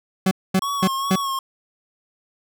40% pulse tone bursts, 188.8 Hz, F#3, 35 cents sharp, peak -14 dBFS, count 4, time 0.26-1.158 s, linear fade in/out 5 ms, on 52 ms, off 230 ms
square tone with vibrato, 1100 Hz, C#6, 14 cents flat, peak -23 dBFS, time 0.62-1.39 s, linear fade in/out 2 ms, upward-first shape sine, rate 2.4 Hz, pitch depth 46 cents each way
effects none

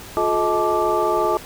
sine tone cluster, 355.7 / 430.2 / 632 / 867 / 1174 Hz, F4 / A4 / D#5 / A5 / D6, +32 / -39 / +27 / -26 / -1 cents, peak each -23 dBFS, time 0.17-1.37 s, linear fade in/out 0 ms, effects pink hiss -38 dBFS RMS until 1.45 s

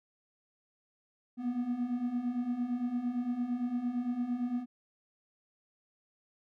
triangle beating tone pair, 237.9 / 246.7 Hz, A#3 / B3, +35 / -2 cents, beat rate 8.8 Hz, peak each -35 / -30 dBFS, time 1.37-4.66 s, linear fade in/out 50 ms, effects none

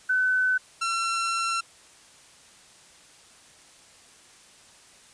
sine / sawtooth tone pair in turn, 1511 / 1354.3 Hz, F#6 / E6, +36 / +46 cents, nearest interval major second, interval 190 cents, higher first, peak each -20 / -21 dBFS, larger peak first, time 0.09-0.58 / 0.81-1.61 s, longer second, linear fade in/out 10 ms, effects white hiss -53 dBFS RMS until 5.13 s + resampled to 22050 Hz

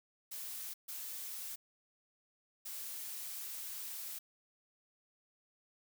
blue noise bursts at uneven times, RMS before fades -44 dBFS, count 3, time 0.31-0.74 / 0.88-1.56 / 2.65-4.19 s, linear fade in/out 10 ms, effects none

